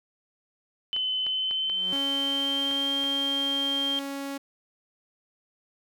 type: tone with pitch glide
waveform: sine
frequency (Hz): 3038 to 3184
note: F#7 to G7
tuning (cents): +45 to +26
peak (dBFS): -25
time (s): 0.93-3.99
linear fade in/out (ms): 0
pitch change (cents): +81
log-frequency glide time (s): 1.22-2.93
type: clicks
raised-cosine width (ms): 0.3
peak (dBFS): -24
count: 7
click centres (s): 0.964 / 1.266 / 1.511 / 1.698 / 1.96 / 2.712 / 3.04
type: tone with exponential growth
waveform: sawtooth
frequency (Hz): 185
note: F#3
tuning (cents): 0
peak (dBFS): -32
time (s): 1.51-1.93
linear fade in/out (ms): 2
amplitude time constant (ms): 91
type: tone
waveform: sawtooth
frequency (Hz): 277.3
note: C#4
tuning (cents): +1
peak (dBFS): -28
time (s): 1.92-4.38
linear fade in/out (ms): 10
effects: none